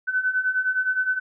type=beating tone pair; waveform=sine; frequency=1506 / 1515.7 Hz; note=F#6 / F#6; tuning=+30 / +41 cents; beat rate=9.7 Hz; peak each=-26 / -22 dBFS; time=0.07-1.2 s; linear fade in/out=20 ms; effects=none